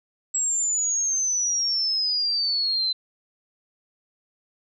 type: exponential sweep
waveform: sine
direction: down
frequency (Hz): 7710 to 4038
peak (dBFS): -21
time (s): 0.34-2.93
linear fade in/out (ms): 10
effects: none